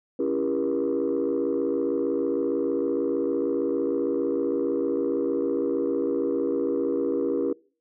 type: chord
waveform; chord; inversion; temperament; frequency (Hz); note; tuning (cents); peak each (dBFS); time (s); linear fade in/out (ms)
sine; C# diminished seventh; none; just; 277.2 / 332.6 / 399.1 / 479; C#4 / E4 / G4 / Bb4; 0 / +16 / +31 / +47; -27; 0.19-7.53; 5
effects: noise-tail reverb RT60 0.4 s tail -24 dB re dry + tanh soft clip ceiling -17 dBFS